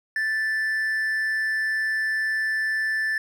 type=tone with amplitude modulation; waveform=triangle; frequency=1760 Hz; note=A6; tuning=in tune; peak=-19 dBFS; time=0.16-3.18 s; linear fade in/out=2 ms; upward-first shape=sine; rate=202 Hz; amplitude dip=30%; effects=none